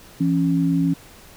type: tone pair together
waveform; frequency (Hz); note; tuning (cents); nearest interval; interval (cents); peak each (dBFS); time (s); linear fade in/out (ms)
sine; 168.31 / 275.9; E3 / C#4; +36 / -8; major sixth; 856; -19; 0.2-0.94; 10
effects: pink hiss -46 dBFS RMS until 1.36 s